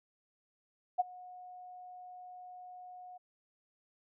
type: tone with ADSR envelope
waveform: sine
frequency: 727 Hz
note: F#5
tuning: 31 cents flat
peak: -23 dBFS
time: 0.98-3.18 s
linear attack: 21 ms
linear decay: 21 ms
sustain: -24 dB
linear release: 13 ms
effects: none